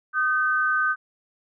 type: tone pair together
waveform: sine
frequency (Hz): 1235.2 / 1534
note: D#6 / G6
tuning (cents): -13 / -38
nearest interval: major third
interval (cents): 375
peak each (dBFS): -24 / -21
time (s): 0.13-0.96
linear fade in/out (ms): 50
effects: none